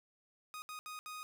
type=tone bursts at uneven times; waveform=sawtooth; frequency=1244.5 Hz; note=D#6; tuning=in tune; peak=-40 dBFS; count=4; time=0.54-0.62 / 0.69-0.79 / 0.86-0.99 / 1.06-1.23 s; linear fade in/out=0 ms; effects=none